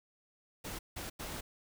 pink noise bursts at uneven times, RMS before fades -42 dBFS, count 3, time 0.64-0.79 / 0.96-1.1 / 1.19-1.41 s, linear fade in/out 10 ms, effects none

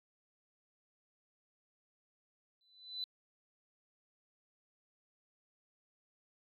sine tone with exponential growth, 4002 Hz, B7, 22 cents sharp, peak -34 dBFS, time 2.61-3.04 s, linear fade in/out 1 ms, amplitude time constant 92 ms, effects tanh soft clip ceiling -30 dBFS + AAC 64 kbps

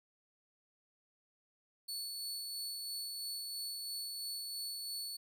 sawtooth tone with tremolo, 4435 Hz, C#8, in tune, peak -36 dBFS, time 1.88-5.17 s, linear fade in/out 10 ms, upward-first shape sine, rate 3 Hz, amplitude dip 25%, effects none

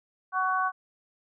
harmonic tone, 374 Hz, F#4, 19 cents sharp, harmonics 2 / 3 / 4, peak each -30 / -26 / -30 dBFS, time 0.32-0.72 s, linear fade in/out 50 ms, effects none

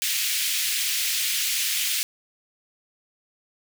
pink high-pass noise, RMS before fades -25 dBFS, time 0.02-2.03 s, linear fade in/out 0 ms, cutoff 2300 Hz, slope 24 dB/octave, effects none

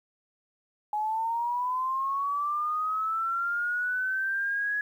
sine linear sweep, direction up, 837 to 1683 Hz, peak -26 dBFS, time 0.93-4.81 s, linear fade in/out 2 ms, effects 10-bit

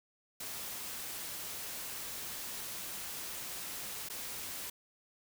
white noise with dropouts, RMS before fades -42 dBFS, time 0.4-4.7 s, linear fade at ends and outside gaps 5 ms, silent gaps 4.088-4.098 s, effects none

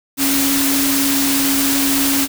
sine tone in noise, 276 Hz, C#4, 7 cents flat, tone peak -17 dBFS, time 0.17-2.28 s, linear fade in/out 50 ms, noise white, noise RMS -18 dBFS, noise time 0.17-2.28 s, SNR -2 dB, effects none

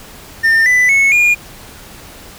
triangle tone with pitch steps, 1807 / 1993.4 / 2199 / 2426 Hz, A6 / B6 / C#7 / D#7, +46 / +16 / -14 / -44 cents, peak -6 dBFS, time 0.43-1.35 s, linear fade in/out 20 ms, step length 230 ms, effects pink hiss -36 dBFS RMS until 2.38 s

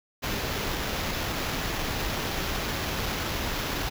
pink noise with sample-and-hold, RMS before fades -30 dBFS, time 0.22-3.9 s, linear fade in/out 20 ms, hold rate 8820 Hz, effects none

